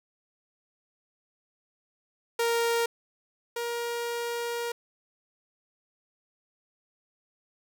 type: tone pair in turn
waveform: sawtooth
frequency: 466.2 / 472.2 Hz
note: A#4 / A#4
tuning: 0 / +22 cents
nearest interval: unison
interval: 22 cents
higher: second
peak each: -20 / -26 dBFS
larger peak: first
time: 2.39-2.86 / 3.56-4.72 s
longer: second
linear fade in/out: 5 ms
effects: none